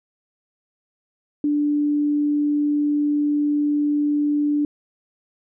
sine tone, 293.7 Hz, D4, in tune, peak -17 dBFS, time 1.44-4.65 s, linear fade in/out 2 ms, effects none

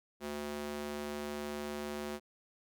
square tone with high-pass filter, 73.42 Hz, D2, in tune, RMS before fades -40 dBFS, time 0.2-2.2 s, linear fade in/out 50 ms, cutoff 290 Hz, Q 1.3, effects none

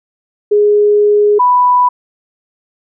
sine tone pair in turn, 415.3 / 989.5 Hz, G#4 / B5, 0 / +3 cents, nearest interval octave + minor third, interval 1503 cents, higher second, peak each -6 dBFS, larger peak neither, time 0.51-1.39 / 1.39-1.89 s, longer first, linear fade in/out 10 ms, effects none

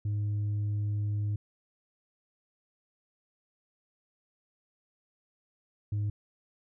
sine tone pair in turn, 103.83 / 103.83 Hz, G#2 / G#2, 0 / 0 cents, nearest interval unison, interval 0 cents, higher neither, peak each -25 dBFS, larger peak neither, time 0.05-1.36 / 5.92-6.1 s, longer first, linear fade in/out 5 ms, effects tanh soft clip ceiling -27 dBFS

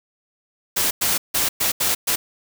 white noise bursts at uneven times, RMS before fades -20 dBFS, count 6, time 0.76-0.91 / 1.01-1.18 / 1.34-1.49 / 1.6-1.72 / 1.8-1.95 / 2.07-2.16 s, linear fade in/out 10 ms, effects none

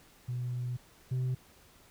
sine tone pair in turn, 123.47 / 127.85 Hz, B2 / C3, 0 / -40 cents, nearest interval minor second, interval 60 cents, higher second, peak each -31 / -26 dBFS, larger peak second, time 0.28-0.77 / 1.11-1.35 s, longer first, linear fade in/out 10 ms, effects tanh soft clip ceiling -28 dBFS + pink hiss -60 dBFS RMS until 1.9 s

